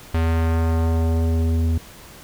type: tone with low-pass filter sweep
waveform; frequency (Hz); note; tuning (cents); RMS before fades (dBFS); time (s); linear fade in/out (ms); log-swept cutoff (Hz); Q
square; 82; E2; -9; -19; 0.14-1.78; 5; 3000 to 240; 0.9
effects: pink hiss -43 dBFS RMS until 2.23 s